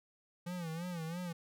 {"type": "tone with vibrato", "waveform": "square", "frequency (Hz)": 170, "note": "F3", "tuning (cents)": -46, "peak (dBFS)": -39, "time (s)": [0.46, 1.33], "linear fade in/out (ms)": 10, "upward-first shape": "sine", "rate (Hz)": 3, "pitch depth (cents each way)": 110, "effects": []}